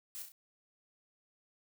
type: noise with echo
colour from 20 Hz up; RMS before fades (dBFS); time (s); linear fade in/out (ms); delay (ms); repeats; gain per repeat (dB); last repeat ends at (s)
blue; -44; 0.15-0.22; 0; 33; 3; -5; 0.319
effects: none